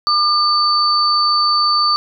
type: tone pair together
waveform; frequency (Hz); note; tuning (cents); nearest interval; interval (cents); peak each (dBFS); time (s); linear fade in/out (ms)
sine; 1204 / 4546; D6 / C#8; +43 / +43; octave + major seventh; 2300; -14 / -15; 0.07-1.96; 0
effects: none